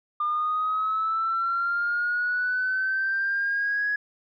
sine linear sweep, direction up, 1200 to 1677 Hz, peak -22 dBFS, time 0.2-3.96 s, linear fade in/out 5 ms, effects tanh soft clip ceiling -18 dBFS

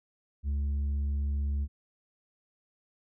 sine tone with tanh clipping, 71.1 Hz, C#2, 45 cents sharp, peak -28 dBFS, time 0.43-1.68 s, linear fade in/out 50 ms, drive 4 dB, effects none

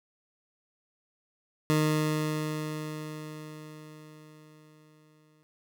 20% pulse tone with exponential decay, 153.9 Hz, D#3, 19 cents flat, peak -17 dBFS, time 1.7-5.43 s, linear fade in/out 0 ms, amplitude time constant 810 ms, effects none

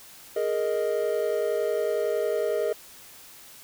triangle chord, Ab suspended second, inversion none, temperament equal, 415.3 / 466.2 / 622.3 Hz, Ab4 / Bb4 / Eb5, 0 / 0 / 0 cents, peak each -26 dBFS, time 0.36-2.73 s, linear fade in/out 5 ms, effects white hiss -48 dBFS RMS until 3.63 s

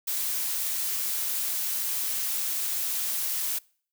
blue noise, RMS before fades -29 dBFS, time 0.07-3.59 s, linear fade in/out 10 ms, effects noise-tail reverb RT60 0.5 s tail -25 dB re dry

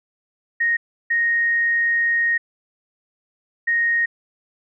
sine tone bursts at uneven times, 1864.7 Hz, A#6, in tune, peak -16 dBFS, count 3, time 0.6-0.77 / 1.1-2.38 / 3.67-4.06 s, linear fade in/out 10 ms, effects none

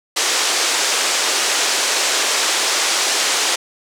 white band-pass noise, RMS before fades -18 dBFS, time 0.16-3.56 s, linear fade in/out 10 ms, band 340 to 7700 Hz, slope 24 dB/octave, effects none

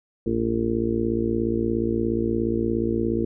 harmonic tone, 57 Hz, A#1, 38 cents flat, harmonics 1 / 2 / 4 / 5 / 6 / 7 / 8, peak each -33 / -31 / -26 / -33 / -25 / -32 / -29 dBFS, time 0.26-3.25 s, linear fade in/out 5 ms, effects none

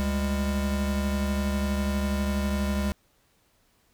square tone pair together, 71.2 / 201.4 Hz, C#2 / G3, +47 / +47 cents, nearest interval octave + tritone, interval 1800 cents, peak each -28 dBFS, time 0-2.92 s, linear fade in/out 0 ms, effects pink hiss -66 dBFS RMS until 3.93 s

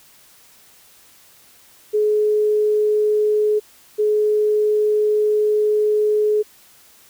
sine tone pair in turn, 423.5 / 423.5 Hz, G#4 / G#4, +34 / +34 cents, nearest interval unison, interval 0 cents, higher neither, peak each -14 dBFS, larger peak neither, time 1.93-3.6 / 3.98-6.43 s, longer second, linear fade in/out 20 ms, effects white hiss -50 dBFS RMS until 7.09 s

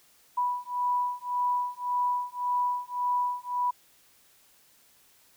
sine beating tone pair, 983 / 984.8 Hz, B5 / B5, -8 / -5 cents, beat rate 1.8 Hz, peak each -29 dBFS, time 0.37-3.71 s, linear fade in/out 10 ms, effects white hiss -61 dBFS RMS until 5.36 s

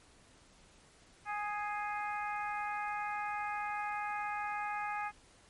harmonic tone with a mistuned harmonic, 415.3 Hz, G#4, in tune, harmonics 2 / 3 / 4 / 5 / 6, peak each -37 / -41 / -43 / -45 / -47 dBFS, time 1.25-5.12 s, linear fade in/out 50 ms, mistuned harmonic 5, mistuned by +19 cents, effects pink hiss -62 dBFS RMS until 5.49 s + MP3 48 kbps

